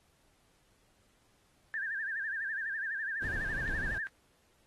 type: tone with vibrato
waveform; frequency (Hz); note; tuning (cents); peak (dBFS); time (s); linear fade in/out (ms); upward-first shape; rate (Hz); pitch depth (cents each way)
sine; 1685; G#6; +25; -33; 1.74-4.07; 0; sine; 12; 130
type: noise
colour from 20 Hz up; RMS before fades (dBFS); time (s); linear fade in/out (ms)
brown; -39; 3.22-3.98; 2
type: click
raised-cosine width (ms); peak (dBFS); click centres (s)
0.2; -29; 3.678
effects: pink hiss -70 dBFS RMS until 4.66 s + AAC 32 kbps